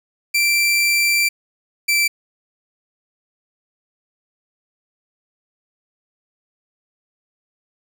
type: tone pair in turn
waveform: sawtooth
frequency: 2349 / 2334 Hz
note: D7 / D7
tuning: 0 / -11 cents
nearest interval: unison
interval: 11 cents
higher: first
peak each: -11 dBFS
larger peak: neither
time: 0.34-1.29 / 1.88-2.08 s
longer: first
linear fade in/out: 10 ms
effects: none